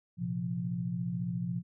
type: chord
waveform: sine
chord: Bb suspended second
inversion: none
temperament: equal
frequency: 116.54 / 130.81 / 174.61 Hz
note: Bb2 / C3 / F3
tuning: 0 / 0 / 0 cents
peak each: -38 / -38 / -33 dBFS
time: 0.17-1.63 s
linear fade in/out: 50 ms
effects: none